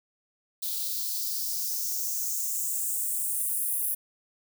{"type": "noise with high-pass filter sweep", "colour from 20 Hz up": "violet", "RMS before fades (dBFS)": -30, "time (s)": [0.62, 3.95], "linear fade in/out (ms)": 10, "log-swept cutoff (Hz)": [3800, 11000], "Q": 3.4, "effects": []}